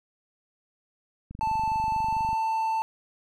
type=click train; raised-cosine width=5 ms; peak=-27 dBFS; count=26; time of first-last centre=1.31-2.33 s; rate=24.5 Hz
type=tone with pitch glide; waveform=triangle; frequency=880 to 889.2 Hz; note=A5 to A5; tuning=0 to +18 cents; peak=-22 dBFS; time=1.41-2.82 s; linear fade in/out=0 ms; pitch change=+18 cents; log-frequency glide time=1.89-2.37 s
effects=none